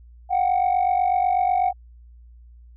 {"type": "tone pair together", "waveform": "sine", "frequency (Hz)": [723.9, 772], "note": ["F#5", "G5"], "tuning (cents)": [-38, -27], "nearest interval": "minor second", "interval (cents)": 111, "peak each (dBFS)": [-18, -19], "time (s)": [0.29, 1.73], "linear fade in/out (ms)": 50, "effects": ["tanh soft clip ceiling -14 dBFS", "added 59 Hz sine -44 dBFS peak until 2.76 s"]}